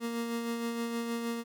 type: tone with tremolo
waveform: 30% pulse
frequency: 233.1 Hz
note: A#3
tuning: in tune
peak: -28 dBFS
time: 0-1.44 s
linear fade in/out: 50 ms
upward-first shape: sine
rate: 6.4 Hz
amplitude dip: 35%
effects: none